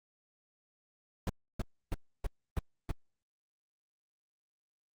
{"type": "noise bursts", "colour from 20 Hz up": "brown", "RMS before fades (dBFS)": -31, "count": 6, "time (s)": [1.27, 2.914], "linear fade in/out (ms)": 2, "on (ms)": 24, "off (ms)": 300, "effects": ["Opus 48 kbps"]}